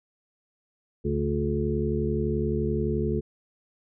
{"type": "harmonic tone with a mistuned harmonic", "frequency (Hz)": 71.6, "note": "D2", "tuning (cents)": -43, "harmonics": [1, 2, 3, 5, 6], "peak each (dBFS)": [-30, -30, -30, -30, -30], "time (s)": [1.04, 3.21], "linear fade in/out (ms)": 20, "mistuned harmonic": 3, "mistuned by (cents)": 53, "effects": []}